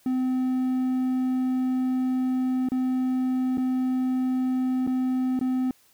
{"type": "tone with dropouts", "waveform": "triangle", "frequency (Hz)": 256.5, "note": "C4", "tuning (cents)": -34, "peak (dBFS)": -20, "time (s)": [0.06, 5.71], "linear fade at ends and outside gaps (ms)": 2, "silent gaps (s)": [[2.688, 2.718], [3.573, 3.58], [4.867, 4.874], [5.392, 5.411]], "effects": ["white hiss -60 dBFS RMS until 5.93 s"]}